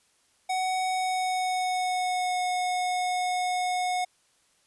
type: tone with pitch glide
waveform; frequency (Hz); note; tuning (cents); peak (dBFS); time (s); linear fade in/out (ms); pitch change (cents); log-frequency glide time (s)
square; 746 to 728.1; F#5 to F#5; +14 to -28; -26; 0.49-4.05; 10; -42; 0.87-2.4
effects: white hiss -66 dBFS RMS until 4.66 s + resampled to 24000 Hz